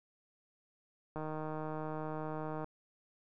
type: click train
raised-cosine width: 1 ms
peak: -27 dBFS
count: 231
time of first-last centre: 1.16-2.644 s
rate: 155 Hz
effects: none